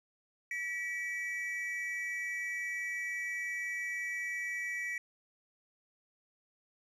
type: tone pair together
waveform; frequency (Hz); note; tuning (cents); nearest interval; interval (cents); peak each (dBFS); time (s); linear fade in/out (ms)
triangle; 1938.8 / 2293; B6 / D7; -32 / -42; minor third; 290; -35 / -37; 0.51-4.98; 2
effects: none